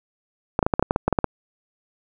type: clicks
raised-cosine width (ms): 1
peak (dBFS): -4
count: 12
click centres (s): 0.591 / 0.628 / 0.665 / 0.738 / 0.795 / 0.826 / 0.909 / 0.961 / 1.08 / 1.127 / 1.188 / 1.243
effects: none